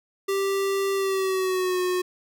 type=tone with pitch glide; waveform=square; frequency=392 to 363.6 Hz; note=G4 to F#4; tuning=0 to -30 cents; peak=-23 dBFS; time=0.28-2.02 s; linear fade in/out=10 ms; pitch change=-130 cents; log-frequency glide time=0.94-1.8 s; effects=none